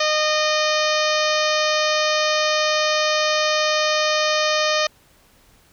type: harmonic tone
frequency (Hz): 613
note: D#5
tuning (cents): -26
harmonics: 1 / 2 / 3 / 4 / 5 / 6 / 7 / 8 / 9 / 10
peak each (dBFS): -21 / -24 / -26 / -27 / -28 / -29 / -29 / -30 / -31 / -31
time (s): 0-4.87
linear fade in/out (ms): 5
effects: pink hiss -55 dBFS RMS until 5.72 s